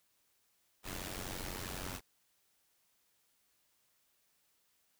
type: noise with amplitude modulation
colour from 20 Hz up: pink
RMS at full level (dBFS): -39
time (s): 0.83-2.01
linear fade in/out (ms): 50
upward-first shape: sine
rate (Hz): 92.1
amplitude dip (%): 80
effects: white hiss -75 dBFS RMS until 4.99 s